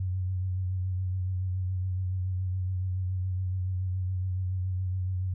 sine tone with vibrato, 92.5 Hz, F#2, in tune, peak -27 dBFS, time 0-5.34 s, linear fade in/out 5 ms, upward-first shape triangle, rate 7.1 Hz, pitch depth 41 cents each way, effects none

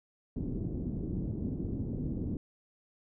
white low-pass noise, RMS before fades -35 dBFS, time 0.36-2.37 s, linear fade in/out 2 ms, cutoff 290 Hz, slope 24 dB/octave, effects none

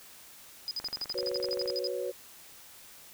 sine tone bursts, 4978 Hz, D#8, in tune, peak -31 dBFS, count 15, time 0.68-1.872 s, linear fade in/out 0 ms, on 30 ms, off 53 ms
click train, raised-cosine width 0.5 ms, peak -29 dBFS, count 22, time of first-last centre 0.8-1.701 s, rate 23.3 Hz
sine chord, F# suspended fourth, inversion none, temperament just, 370 / 493.3 / 555 Hz, F#4 / B4 / C#5, 0 / -2 / +2 cents, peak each -36 / -35 / -36 dBFS, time 1.14-2.12 s, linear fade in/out 20 ms
effects white hiss -52 dBFS RMS until 3.13 s

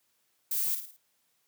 violet noise with echo, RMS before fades -30 dBFS, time 0.51-0.75 s, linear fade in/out 5 ms, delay 54 ms, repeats 4, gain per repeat -7 dB, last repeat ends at 0.966 s, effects white hiss -73 dBFS RMS until 1.47 s + high-pass 100 Hz 12 dB/octave

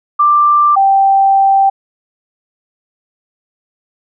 sine tone pair in turn, 1181 / 782.1 Hz, D6 / G5, +9 / -4 cents, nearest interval perfect fifth, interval 713 cents, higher first, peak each -6 dBFS, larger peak neither, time 0.19-0.76 / 0.76-1.7 s, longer second, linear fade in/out 10 ms, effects none

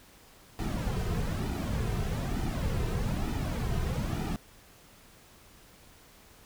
brown noise with flanger, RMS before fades -31 dBFS, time 0.59-4.36 s, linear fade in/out 0 ms, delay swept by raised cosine 1.8 to 3.6 ms, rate 1.1 Hz, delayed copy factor -0.65, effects pink hiss -56 dBFS RMS until 6.45 s

